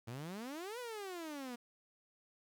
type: exponential two-way sweep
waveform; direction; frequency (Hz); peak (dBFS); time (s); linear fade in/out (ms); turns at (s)
sawtooth; up then down; 110 to 506 to 235.3; -39; 0.07-1.56; 10; 0.79
effects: 11-bit